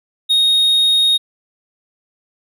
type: tone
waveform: triangle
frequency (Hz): 3729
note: A#7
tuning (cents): 0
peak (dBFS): -9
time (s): 0.29-1.18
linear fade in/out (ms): 20
effects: none